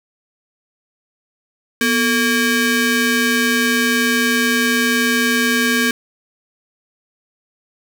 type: ring-modulated tone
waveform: sawtooth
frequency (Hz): 689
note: F5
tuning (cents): -24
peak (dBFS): -7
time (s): 1.81-5.91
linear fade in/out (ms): 2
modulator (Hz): 933
effects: none